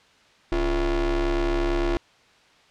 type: ring-modulated tone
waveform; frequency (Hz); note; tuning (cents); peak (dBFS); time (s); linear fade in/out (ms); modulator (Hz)
45% pulse; 155.56; D#3; 0; -18; 0.52-1.97; 0; 190
effects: white hiss -56 dBFS RMS until 2.7 s + low-pass 4000 Hz 12 dB/octave